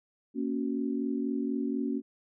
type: chord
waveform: sine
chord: F# major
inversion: first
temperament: equal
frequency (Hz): 233.1 / 277.2 / 370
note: A#3 / C#4 / F#4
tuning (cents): 0 / 0 / 0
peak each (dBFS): -32 / -31 / -37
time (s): 0.34-2.02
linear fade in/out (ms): 50
effects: none